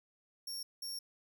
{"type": "tone bursts at uneven times", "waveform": "sawtooth", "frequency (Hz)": 5510, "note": "F8", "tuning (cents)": -24, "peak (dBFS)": -37, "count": 2, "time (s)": [[0.47, 0.63], [0.82, 0.99]], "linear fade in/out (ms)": 5, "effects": []}